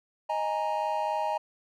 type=chord; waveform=triangle; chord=D# suspended fourth; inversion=none; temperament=just; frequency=622.3 / 829.7 / 933.4 Hz; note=D#5 / G#5 / A#5; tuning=0 / -2 / +2 cents; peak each=-30 / -29 / -29 dBFS; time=0.29-1.38 s; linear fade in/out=10 ms; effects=none